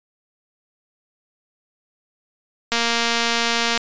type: click train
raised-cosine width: 0.2 ms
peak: -3 dBFS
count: 247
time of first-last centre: 2.72-3.776 s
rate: 233 Hz
effects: resampled to 16000 Hz